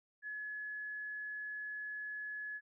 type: tone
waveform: sine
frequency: 1700 Hz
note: G#6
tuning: 40 cents sharp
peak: -40 dBFS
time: 0.22-2.61 s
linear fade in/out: 50 ms
effects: none